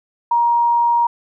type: tone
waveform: sine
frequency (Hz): 944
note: A#5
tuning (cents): +22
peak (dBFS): -12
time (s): 0.31-1.07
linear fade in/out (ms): 5
effects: none